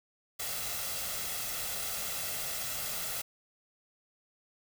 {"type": "noise with comb filter", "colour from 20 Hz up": "white", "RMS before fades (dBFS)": -36, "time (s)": [0.39, 3.22], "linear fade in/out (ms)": 10, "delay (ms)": 1.5, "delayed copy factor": 0.55, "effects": []}